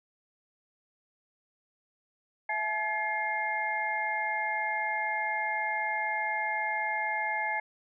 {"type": "tone cluster", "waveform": "sine", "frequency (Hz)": [664, 856, 1711, 2122], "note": ["E5", "A5", "A6", "C7"], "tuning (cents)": [12, -48, -49, 24], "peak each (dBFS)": [-40, -32, -35, -32], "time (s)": [2.49, 7.6], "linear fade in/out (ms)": 5, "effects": []}